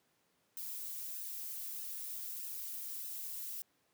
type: noise with flanger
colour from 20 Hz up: violet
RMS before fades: -43 dBFS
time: 0.57-3.62 s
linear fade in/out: 0 ms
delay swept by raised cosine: 0.87 to 4.97 ms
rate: 1.6 Hz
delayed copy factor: -0.7
effects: pink hiss -75 dBFS RMS until 3.93 s + high-pass 150 Hz 12 dB/octave